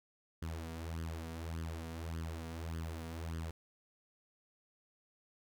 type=tone with flanger; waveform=sawtooth; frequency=81.8 Hz; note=E2; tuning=13 cents flat; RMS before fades=-42 dBFS; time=0.42-3.51 s; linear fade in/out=5 ms; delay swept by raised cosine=0.62 to 4.32 ms; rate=1.7 Hz; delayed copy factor=+0.7; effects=none